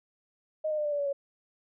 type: tone with pitch steps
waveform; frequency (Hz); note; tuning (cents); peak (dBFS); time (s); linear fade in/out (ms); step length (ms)
sine; 622.3 / 611.3 / 600.4 / 589.8 / 579.3 / 569 / 558.9; D#5 / D#5 / D5 / D5 / D5 / C#5 / C#5; 0 / -31 / +38 / +7 / -24 / +45 / +14; -27; 0.64-1.13; 10; 70
effects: none